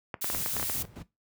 clicks, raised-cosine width 0.5 ms, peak -18 dBFS, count 9, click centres 0.142 / 0.244 / 0.301 / 0.348 / 0.461 / 0.567 / 0.598 / 0.628 / 0.698 s
blue noise, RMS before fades -32 dBFS, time 0.21-0.83 s, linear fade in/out 10 ms
brown noise with tremolo, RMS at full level -37 dBFS, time 0.32-1.03 s, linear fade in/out 10 ms, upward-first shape square, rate 4.7 Hz, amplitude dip 75%
effects noise-tail reverb RT60 0.2 s tail -18 dB re dry + high-pass 80 Hz 12 dB/octave

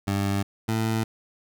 20% pulse tone pair in turn, 99.3 / 111.47 Hz, G2 / A2, +23 / +23 cents, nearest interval major second, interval 200 cents, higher second, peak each -18 dBFS, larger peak neither, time 0.07-0.43 / 0.68-1.04 s, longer neither, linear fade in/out 10 ms, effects none

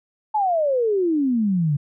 sine exponential sweep, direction down, 880 to 138.59 Hz, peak -17 dBFS, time 0.34-1.77 s, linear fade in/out 10 ms, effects none

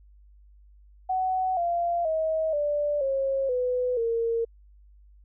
sine tone with pitch steps, 748 / 689.9 / 636.3 / 586.9 / 541.3 / 499.2 / 460.4 Hz, F#5 / F5 / D#5 / D5 / C#5 / B4 / A#4, +19 / -21 / +39 / -1 / -41 / +19 / -22 cents, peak -23 dBFS, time 1.09-4.45 s, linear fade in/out 10 ms, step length 480 ms, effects added 50 Hz sine -51 dBFS peak until 5.24 s

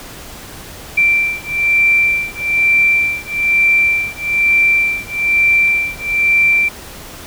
sine beating tone pair, 2349 / 2350.1 Hz, D7 / D7, 0 / +1 cents, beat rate 1.1 Hz, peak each -14 dBFS, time 0.97-6.69 s, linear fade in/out 10 ms, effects pink hiss -33 dBFS RMS until 7.26 s

